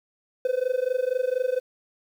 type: tone with amplitude modulation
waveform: triangle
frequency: 508 Hz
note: B4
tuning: 49 cents sharp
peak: -16 dBFS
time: 0.45-1.6 s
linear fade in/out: 2 ms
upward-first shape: sine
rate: 24.2 Hz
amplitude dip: 95%
effects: tanh soft clip ceiling -12 dBFS + 9-bit